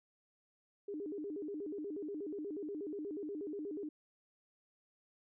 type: tone with vibrato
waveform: sine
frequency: 350.5 Hz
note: F4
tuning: 6 cents sharp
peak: -39 dBFS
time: 0.88-3.89 s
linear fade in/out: 5 ms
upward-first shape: square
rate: 8.3 Hz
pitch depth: 250 cents each way
effects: none